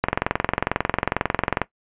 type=click train; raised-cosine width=0.5 ms; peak=-3 dBFS; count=36; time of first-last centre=0.04-1.617 s; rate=22.2 Hz; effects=noise-tail reverb RT60 0.1 s tail -17 dB re dry + resampled to 8000 Hz